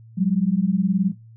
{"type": "beating tone pair", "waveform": "sine", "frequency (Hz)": [181.4, 200.4], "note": ["F#3", "G3"], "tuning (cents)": [-34, 38], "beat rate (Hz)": 19, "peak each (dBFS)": [-18, -21], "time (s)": [0.17, 1.12], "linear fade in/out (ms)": 20, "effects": ["noise-tail reverb RT60 0.2 s tail -17 dB re dry", "added 113 Hz sine -43 dBFS peak until 1.36 s"]}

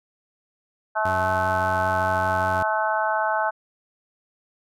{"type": "harmonic tone", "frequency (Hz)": 216.3, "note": "A3", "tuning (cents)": -29, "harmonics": [3, 4, 5, 6, 7], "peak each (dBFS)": [-26, -24, -30, -30, -27], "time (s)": [0.95, 3.51], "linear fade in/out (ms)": 20}
{"type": "tone with vibrato", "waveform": "sawtooth", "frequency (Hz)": 92.5, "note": "F#2", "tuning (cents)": 0, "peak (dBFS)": -25, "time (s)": [1.05, 2.63], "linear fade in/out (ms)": 5, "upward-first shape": "triangle", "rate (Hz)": 5.1, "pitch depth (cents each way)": 24}
{"effects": []}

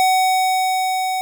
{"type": "tone with level ramp", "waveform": "square", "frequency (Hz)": 750, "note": "F#5", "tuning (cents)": 23, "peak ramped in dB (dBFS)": [-13, -20], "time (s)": [0, 1.21], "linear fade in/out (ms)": 0, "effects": []}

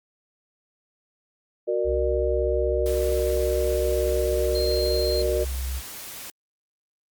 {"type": "chord", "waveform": "sine", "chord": "Gb augmented", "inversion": "none", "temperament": "equal with one note detuned", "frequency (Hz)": [370, 466.2, 598.3], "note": ["Gb4", "Bb4", "D5"], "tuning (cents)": [0, 0, 32], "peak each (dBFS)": -26, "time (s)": [1.67, 5.45], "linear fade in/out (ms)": 20}
{"type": "tone with pitch glide", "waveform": "sine", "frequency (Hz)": [65.5, 64.79], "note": ["C2", "C2"], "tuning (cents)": [2, -16], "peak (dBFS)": -26, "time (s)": [1.84, 5.82], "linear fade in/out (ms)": 50, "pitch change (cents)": -18, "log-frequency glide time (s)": [2.75, 4.92]}
{"type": "noise", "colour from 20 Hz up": "white", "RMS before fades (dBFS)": -38, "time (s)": [2.86, 6.3], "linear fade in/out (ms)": 0}
{"type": "tone", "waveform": "sine", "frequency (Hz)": 4186, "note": "C8", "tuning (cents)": 0, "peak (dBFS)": -29, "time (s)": [4.55, 5.22], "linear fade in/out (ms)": 2}
{"effects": ["Opus 48 kbps"]}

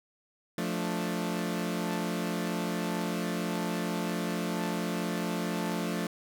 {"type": "chord", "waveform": "sawtooth", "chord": "D minor", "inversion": "first", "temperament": "equal with one note detuned", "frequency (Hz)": [175.63, 220, 293.7], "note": ["F3", "A3", "D4"], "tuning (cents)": [10, 0, 0], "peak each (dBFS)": [-29, -30, -33], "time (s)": [0.58, 6.07], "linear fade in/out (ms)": 2, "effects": []}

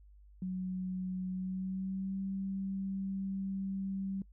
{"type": "tone with pitch glide", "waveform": "sine", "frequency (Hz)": [185, 193.41], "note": ["F#3", "G3"], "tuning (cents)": [0, -23], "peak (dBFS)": -34, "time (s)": [0.42, 4.22], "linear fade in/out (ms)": 2, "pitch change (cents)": 77, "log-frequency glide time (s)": [1.31, 2.22], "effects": ["noise-tail reverb RT60 0.1 s tail -24 dB re dry", "added 50 Hz sine -55 dBFS peak until 4.32 s"]}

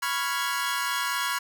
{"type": "chord", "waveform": "sawtooth", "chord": "C# dominant seventh", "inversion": "third", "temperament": "equal", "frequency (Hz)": [987.8, 1108.7, 1396.9, 1661.2], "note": ["B5", "C#6", "E#6", "G#6"], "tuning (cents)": [0, 0, 0, 0], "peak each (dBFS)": -28, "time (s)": [0.02, 1.39], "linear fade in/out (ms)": 10, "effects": []}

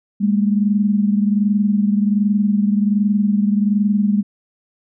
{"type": "tone pair together", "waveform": "sine", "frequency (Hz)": [202.9, 224.2], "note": ["G#3", "A3"], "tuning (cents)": [-40, 33], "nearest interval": "major second", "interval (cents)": 173, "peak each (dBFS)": [-14, -20], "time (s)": [0.2, 4.23], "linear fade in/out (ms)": 20, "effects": []}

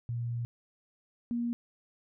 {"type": "tone pair in turn", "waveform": "sine", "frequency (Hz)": [118.6, 237.2], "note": ["A#2", "A#3"], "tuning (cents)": [30, 30], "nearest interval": "octave", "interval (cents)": 1200, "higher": "second", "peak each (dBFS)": [-31, -29], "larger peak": "second", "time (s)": [[0.09, 0.45], [1.31, 1.53]], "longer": "first", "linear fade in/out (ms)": 0, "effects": []}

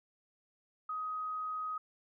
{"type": "tone", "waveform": "sine", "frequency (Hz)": 1257, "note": "D#6", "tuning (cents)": 17, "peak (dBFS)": -35, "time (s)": [0.89, 1.78], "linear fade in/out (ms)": 5, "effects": []}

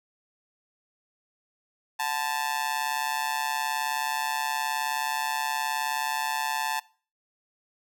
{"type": "tone with amplitude modulation", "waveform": "sawtooth", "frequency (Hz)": 880, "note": "A5", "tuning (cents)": 0, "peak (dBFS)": -19, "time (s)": [1.99, 6.8], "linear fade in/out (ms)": 10, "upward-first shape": "sine", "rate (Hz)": 139, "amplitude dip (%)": 85, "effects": ["noise-tail reverb RT60 0.4 s tail -22 dB re dry"]}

